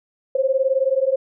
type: beating tone pair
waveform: sine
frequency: 522 / 541 Hz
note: C5 / C#5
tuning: -4 / -42 cents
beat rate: 19 Hz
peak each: -19 dBFS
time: 0.35-1.16 s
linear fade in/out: 5 ms
effects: none